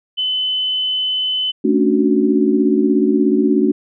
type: tone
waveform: sine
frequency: 3026 Hz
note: F#7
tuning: 38 cents sharp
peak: -16 dBFS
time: 0.17-1.52 s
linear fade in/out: 20 ms
type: chord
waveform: sine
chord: D major seventh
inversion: second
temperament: equal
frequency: 220 / 277.2 / 293.7 / 370 Hz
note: A3 / C#4 / D4 / F#4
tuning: 0 / 0 / 0 / 0 cents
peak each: -17 dBFS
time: 1.64-3.72 s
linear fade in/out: 10 ms
effects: none